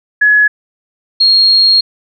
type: tone pair in turn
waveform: sine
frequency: 1692 / 4264 Hz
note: G#6 / C8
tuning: +32 / +32 cents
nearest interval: octave + major third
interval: 1600 cents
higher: second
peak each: -5 dBFS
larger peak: neither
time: 0.21-0.48 / 1.2-1.81 s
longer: second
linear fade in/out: 10 ms
effects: none